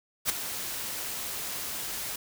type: noise with ADSR envelope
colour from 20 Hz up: white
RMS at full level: -24 dBFS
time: 0.25-2.16 s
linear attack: 47 ms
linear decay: 7 ms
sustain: -11 dB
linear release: 4 ms
effects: none